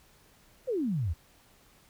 sine exponential sweep, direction down, 554.4 to 72.1 Hz, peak -27 dBFS, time 0.67-1.14 s, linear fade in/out 20 ms, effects pink hiss -61 dBFS RMS until 1.89 s

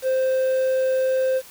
triangle tone with quantisation, 522 Hz, C5, 4 cents flat, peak -16 dBFS, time 0.02-1.42 s, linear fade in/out 50 ms, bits 7, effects white hiss -45 dBFS RMS until 1.5 s

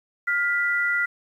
sine tone pair together, 1412.5 / 1975.5 Hz, F6 / B6, +19 / 0 cents, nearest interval tritone, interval 581 cents, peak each -23 dBFS, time 0.27-1.06 s, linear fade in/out 10 ms, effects 9-bit

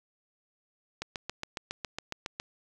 click train, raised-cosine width 0.2 ms, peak -17 dBFS, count 11, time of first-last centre 1.02-2.399 s, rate 7.25 Hz, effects none

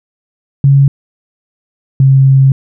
sine tone pair in turn, 138.59 / 134.72 Hz, C#3 / C#3, 0 / -49 cents, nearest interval unison, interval 49 cents, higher first, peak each -3 dBFS, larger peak neither, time 0.64-0.88 / 2-2.52 s, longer second, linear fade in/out 2 ms, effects none

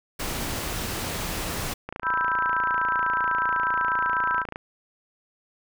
pink noise, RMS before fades -30 dBFS, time 0.19-1.74 s, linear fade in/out 10 ms
click train, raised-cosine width 0.5 ms, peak -18 dBFS, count 76, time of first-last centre 1.89-4.559 s, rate 28.1 Hz
sine chord, E minor, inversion second, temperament equal, 987.8 / 1318.5 / 1568 Hz, B5 / E6 / G6, 0 / 0 / 0 cents, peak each -26 dBFS, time 2.02-4.45 s, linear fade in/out 50 ms
effects none

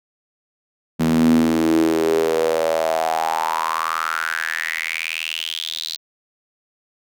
sawtooth tone with high-pass filter sweep, 80.8 Hz, E2, 34 cents flat, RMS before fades -20 dBFS, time 0.99-5.97 s, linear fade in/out 20 ms, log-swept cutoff 200 to 4200 Hz, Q 7.1, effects none

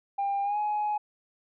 sine tone with pitch glide, 798 to 839.6 Hz, G5 to G#5, +31 to +19 cents, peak -24 dBFS, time 0.18-0.98 s, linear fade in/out 10 ms, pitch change +88 cents, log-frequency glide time 0.43-0.58 s, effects tanh soft clip ceiling -23 dBFS

